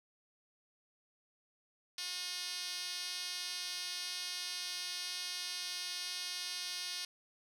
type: tone with band-pass filter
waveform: 5% pulse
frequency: 359.8 Hz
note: F#4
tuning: 48 cents flat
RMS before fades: -41 dBFS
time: 1.98-7.05 s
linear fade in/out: 2 ms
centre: 5800 Hz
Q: 1.9
effects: none